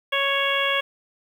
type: harmonic tone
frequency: 554.4 Hz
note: C#5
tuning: in tune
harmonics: 1 / 2 / 3 / 4 / 5 / 6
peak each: -27 / -27 / -27 / -27 / -27 / -27 dBFS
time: 0.12-0.81 s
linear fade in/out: 10 ms
effects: 8-bit